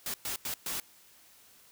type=noise bursts at uneven times; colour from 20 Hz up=white; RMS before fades=-35 dBFS; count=4; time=0.06-0.14 / 0.25-0.36 / 0.45-0.54 / 0.66-0.8 s; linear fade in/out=2 ms; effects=white hiss -59 dBFS RMS until 1.71 s